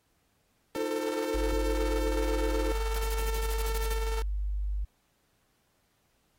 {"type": "tone with tremolo", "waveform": "sawtooth", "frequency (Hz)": 448, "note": "A4", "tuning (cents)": 31, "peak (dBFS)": -29, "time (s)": [0.75, 4.22], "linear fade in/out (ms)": 0, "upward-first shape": "square", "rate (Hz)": 19, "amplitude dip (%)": 35}
{"type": "chord", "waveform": "triangle", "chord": "F dominant seventh", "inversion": "third", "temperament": "equal", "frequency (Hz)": [311.1, 349.2, 440, 523.3], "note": ["Eb4", "F4", "A4", "C5"], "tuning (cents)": [0, 0, 0, 0], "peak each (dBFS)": [-33, -36, -34, -33], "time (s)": [0.76, 2.72], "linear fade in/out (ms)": 0}
{"type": "tone", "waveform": "sine", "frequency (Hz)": 50, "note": "G1", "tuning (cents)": 35, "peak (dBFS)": -28, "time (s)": [1.34, 4.85], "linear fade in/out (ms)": 10}
{"type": "noise bursts", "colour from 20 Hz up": "white", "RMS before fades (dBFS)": -40, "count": 13, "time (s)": [2.94, 3.943], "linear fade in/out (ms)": 5, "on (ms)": 43, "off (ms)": 37}
{"effects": ["pink hiss -72 dBFS RMS until 6.38 s", "AAC 48 kbps"]}